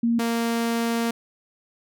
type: tone pair in turn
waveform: sine / sawtooth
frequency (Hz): 233.1 / 231.8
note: A#3 / A#3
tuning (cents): 0 / -10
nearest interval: unison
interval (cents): 10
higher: first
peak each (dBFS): -18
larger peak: neither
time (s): 0.03-0.19 / 0.19-1.11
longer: second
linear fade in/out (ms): 5
effects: none